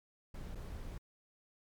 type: noise with dropouts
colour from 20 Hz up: brown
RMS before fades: -44 dBFS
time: 0.34-0.98 s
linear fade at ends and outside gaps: 5 ms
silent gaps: 0.55-0.554 s
effects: MP3 96 kbps